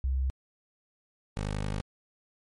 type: tone pair in turn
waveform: sine / 15% pulse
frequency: 65.7 / 51.13 Hz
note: C2 / G#1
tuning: +8 / -26 cents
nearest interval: major third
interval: 434 cents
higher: first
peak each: -25 / -24 dBFS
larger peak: second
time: 0.04-0.3 / 1.37-1.81 s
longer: second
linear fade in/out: 0 ms
effects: MP3 48 kbps